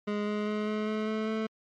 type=tone with pitch steps; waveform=25% pulse; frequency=207.7 / 209.6 / 211.6 / 213.5 / 215.5 / 217.5 / 219.5 Hz; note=G#3 / G#3 / G#3 / G#3 / A3 / A3 / A3; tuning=0 / +16 / +33 / +48 / -36 / -20 / -4 cents; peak=-25 dBFS; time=0.07-1.47 s; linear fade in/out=10 ms; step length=200 ms; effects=low-pass 3000 Hz 12 dB/octave + MP3 64 kbps